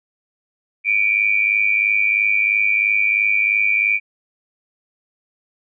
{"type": "tone pair together", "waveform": "sine", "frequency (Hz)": [2303, 2406], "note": ["D7", "D7"], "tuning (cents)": [-34, 41], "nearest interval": "minor second", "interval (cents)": 75, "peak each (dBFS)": [-17, -17], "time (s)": [0.84, 4], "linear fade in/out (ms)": 50, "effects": []}